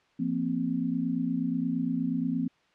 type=chord; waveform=sine; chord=F suspended fourth; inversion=none; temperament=equal with one note detuned; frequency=171.52 / 233.1 / 261.6 Hz; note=F3 / Bb3 / C4; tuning=-31 / 0 / 0 cents; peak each=-32 / -31 / -29 dBFS; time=0.19-2.48 s; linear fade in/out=10 ms; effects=white hiss -65 dBFS RMS until 2.74 s + low-pass 3000 Hz 12 dB/octave